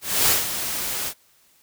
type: noise with ADSR envelope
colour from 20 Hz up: white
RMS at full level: -17 dBFS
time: 0.01-1.14 s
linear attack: 270 ms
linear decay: 160 ms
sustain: -10 dB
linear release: 67 ms
effects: white hiss -59 dBFS RMS until 1.62 s